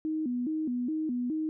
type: tone with vibrato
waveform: sine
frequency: 277.2 Hz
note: C#4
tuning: in tune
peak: -28 dBFS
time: 0.05-1.49 s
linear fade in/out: 0 ms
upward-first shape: square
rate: 2.4 Hz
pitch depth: 210 cents each way
effects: none